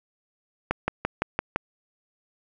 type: click train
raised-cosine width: 0.5 ms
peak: -8 dBFS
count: 6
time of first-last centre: 0.71-1.56 s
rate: 5.88 Hz
effects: none